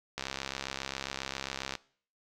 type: click train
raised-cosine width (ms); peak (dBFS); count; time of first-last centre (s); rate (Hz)
0.2; -17; 107; 0.18-1.753; 67.4
effects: noise-tail reverb RT60 0.5 s tail -21 dB re dry